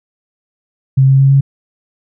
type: tone with pitch steps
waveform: sine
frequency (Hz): 133.6 / 134.92 / 136.25 / 137.59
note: C3 / C#3 / C#3 / C#3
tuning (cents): +36 / -46 / -29 / -13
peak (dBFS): -5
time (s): 0.97-1.41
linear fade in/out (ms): 10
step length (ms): 110
effects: none